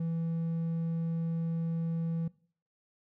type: tone with hard clipping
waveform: sine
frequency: 165.4 Hz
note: E3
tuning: 6 cents sharp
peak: -31 dBFS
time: 0-2.28 s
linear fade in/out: 5 ms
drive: 3 dB
effects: noise-tail reverb RT60 0.5 s tail -21 dB re dry